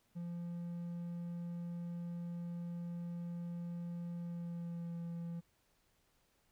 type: tone with pitch glide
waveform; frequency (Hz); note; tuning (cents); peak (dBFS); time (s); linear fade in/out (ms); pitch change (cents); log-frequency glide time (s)
triangle; 172.3 to 169.54; F3 to E3; -23 to +49; -38; 0.15-5.41; 20; -28; 4.16-5
effects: pink hiss -75 dBFS RMS until 6.51 s